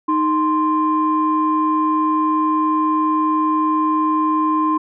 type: tone pair together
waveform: sine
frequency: 310.5 / 1045 Hz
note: D#4 / C6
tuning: -3 / -2 cents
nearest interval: octave + major sixth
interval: 2101 cents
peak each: -17 / -16 dBFS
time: 0.08-4.78 s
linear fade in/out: 10 ms
effects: tanh soft clip ceiling -7 dBFS